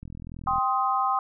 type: click train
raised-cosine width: 5 ms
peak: -27 dBFS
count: 24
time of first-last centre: 0.03-0.583 s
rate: 41.6 Hz
type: chord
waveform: sine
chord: C minor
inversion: second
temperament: just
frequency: 784.9 / 1046.5 / 1255.8 Hz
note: G5 / C6 / Eb6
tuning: +2 / 0 / +16 cents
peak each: -26 dBFS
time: 0.47-1.19 s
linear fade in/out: 2 ms
effects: none